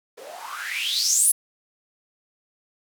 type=noise with band-pass filter sweep; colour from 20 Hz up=blue; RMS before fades=-24 dBFS; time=0.17-1.32 s; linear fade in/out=10 ms; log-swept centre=430 to 11000 Hz; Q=7.9; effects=none